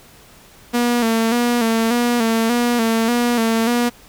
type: tone with vibrato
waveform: sawtooth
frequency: 233.1 Hz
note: A#3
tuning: in tune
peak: -11 dBFS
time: 0.73-3.9 s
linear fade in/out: 20 ms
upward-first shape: square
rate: 1.7 Hz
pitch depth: 54 cents each way
effects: pink hiss -46 dBFS RMS until 4.08 s